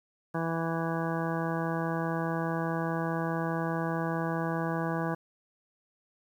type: harmonic tone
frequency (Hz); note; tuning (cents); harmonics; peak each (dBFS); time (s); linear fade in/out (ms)
164.81; E3; 0; 1 / 2 / 3 / 4 / 5 / 6 / 7 / 9 / 10; -32 / -35 / -37 / -38 / -39 / -40 / -40 / -42 / -42; 0.34-5.15; 10
effects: 10-bit